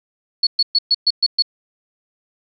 sine tone bursts, 4390 Hz, C#8, 18 cents flat, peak -11 dBFS, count 7, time 0.43-1.423 s, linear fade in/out 5 ms, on 39 ms, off 120 ms, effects none

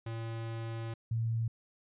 square / sine tone pair in turn, 114 / 114 Hz, A#2 / A#2, -38 / -38 cents, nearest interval unison, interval 0 cents, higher neither, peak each -37 / -29 dBFS, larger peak second, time 0.06-0.94 / 1.11-1.48 s, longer first, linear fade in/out 5 ms, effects resampled to 8000 Hz

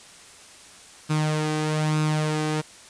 sawtooth tone with flanger, 153.9 Hz, D#3, 19 cents flat, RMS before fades -24 dBFS, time 1.09-2.62 s, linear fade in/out 20 ms, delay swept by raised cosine 0.78 to 2.58 ms, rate 1.1 Hz, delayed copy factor +0.5, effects white hiss -47 dBFS RMS until 2.89 s + resampled to 22050 Hz

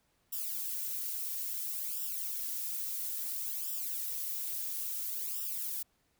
violet noise with flanger, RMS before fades -37 dBFS, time 0.32-5.83 s, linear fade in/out 10 ms, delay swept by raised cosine 0.46 to 3.46 ms, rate 0.59 Hz, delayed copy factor -0.9, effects pink hiss -74 dBFS RMS until 6.19 s

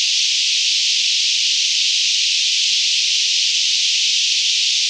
pink band-pass noise, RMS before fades -17 dBFS, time 0-4.89 s, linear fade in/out 0 ms, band 2700 to 6200 Hz, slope 48 dB/octave, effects none

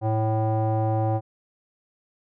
square tone with low-pass filter, 110 Hz, A2, in tune, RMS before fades -23 dBFS, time 0.01-1.21 s, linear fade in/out 50 ms, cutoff 720 Hz, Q 4.7, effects none

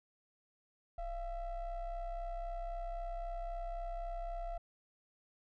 triangle ring-modulated tone, 327.1 Hz, E4, 13 cents flat, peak -33 dBFS, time 0.98-4.58 s, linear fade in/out 5 ms, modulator 359 Hz, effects none

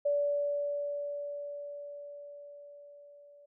sine tone with level ramp, 577 Hz, D5, 31 cents flat, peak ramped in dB -25 to -54 dBFS, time 0.05-3.46 s, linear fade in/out 10 ms, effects none

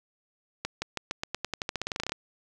accelerating click train, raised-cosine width 0.2 ms, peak -13 dBFS, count 20, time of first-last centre 0.65-2.12 s, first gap 170 ms, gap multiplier 0.9, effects none

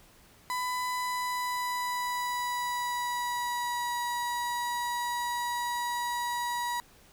35% pulse tone with pitch glide, 999 to 963.9 Hz, B5 to B5, +20 to -42 cents, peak -28 dBFS, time 0.5-6.8 s, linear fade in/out 0 ms, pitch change -62 cents, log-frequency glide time 0.89-4.01 s, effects pink hiss -58 dBFS RMS until 7.12 s

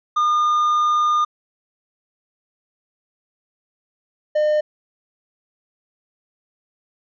triangle tone pair in turn, 1214 / 605.8 Hz, D#6 / D#5, -43 / -46 cents, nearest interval octave, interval 1203 cents, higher first, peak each -13 dBFS, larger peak neither, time 0.16-1.25 / 4.35-4.61 s, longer first, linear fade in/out 10 ms, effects resampled to 16000 Hz

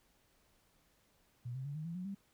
sine tone with pitch steps, 121.5 / 131.73 / 142.83 / 154.86 / 167.9 / 182.04 / 197.38 Hz, B2 / C3 / D3 / D#3 / E3 / F#3 / G3, -28 / +12 / -48 / -8 / +32 / -28 / +12 cents, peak -39 dBFS, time 1.45-2.15 s, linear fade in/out 10 ms, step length 100 ms, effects pink hiss -72 dBFS RMS until 2.33 s

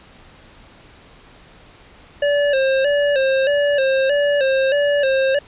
square tone with vibrato, 554.4 Hz, C#5, in tune, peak -15 dBFS, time 2.22-5.39 s, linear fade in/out 5 ms, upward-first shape square, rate 1.6 Hz, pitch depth 69 cents each way, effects pink hiss -46 dBFS RMS until 5.47 s + resampled to 8000 Hz

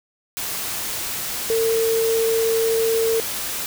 sine tone in noise, 452 Hz, A4, 47 cents sharp, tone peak -17 dBFS, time 1.5-3.2 s, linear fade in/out 0 ms, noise white, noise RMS -27 dBFS, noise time 0.37-3.66 s, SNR +7 dB, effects none

